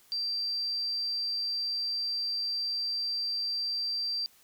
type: tone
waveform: sine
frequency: 4699 Hz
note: D8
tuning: in tune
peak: -29 dBFS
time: 0.12-4.26 s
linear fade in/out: 0 ms
effects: white hiss -61 dBFS RMS until 4.43 s